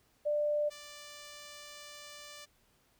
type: tone pair in turn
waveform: sine / 5% pulse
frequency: 593 / 588.6 Hz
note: D5 / D5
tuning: +17 / +4 cents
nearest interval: unison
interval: 13 cents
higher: first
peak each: -28 / -36 dBFS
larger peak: first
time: 0.25-0.7 / 0.7-2.46 s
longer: second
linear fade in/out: 20 ms
effects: pink hiss -70 dBFS RMS until 2.99 s